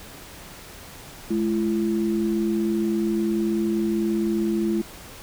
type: tone pair together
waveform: sine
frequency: 212.9 / 337.9 Hz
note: G#3 / E4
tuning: +43 / +43 cents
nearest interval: minor sixth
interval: 800 cents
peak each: -23 / -23 dBFS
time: 1.3-4.82 s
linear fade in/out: 10 ms
effects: pink hiss -42 dBFS RMS until 5.22 s